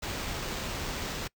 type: noise with sample-and-hold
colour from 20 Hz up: pink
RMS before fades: -35 dBFS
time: 0.02-1.28 s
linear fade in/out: 10 ms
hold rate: 11025 Hz
effects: noise-tail reverb RT60 0.1 s tail -24 dB re dry